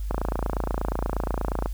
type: click train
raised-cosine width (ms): 1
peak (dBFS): -12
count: 45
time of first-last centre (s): 0.11-1.659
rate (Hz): 28.4
effects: added 50 Hz sine -27 dBFS peak until 1.73 s + white hiss -53 dBFS RMS until 1.73 s